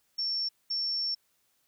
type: tone bursts at uneven times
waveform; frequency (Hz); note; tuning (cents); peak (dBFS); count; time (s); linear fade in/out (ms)
sine; 5440; F8; -46; -28; 2; 0.18-0.49 / 0.7-1.15; 10
effects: white hiss -72 dBFS RMS until 1.67 s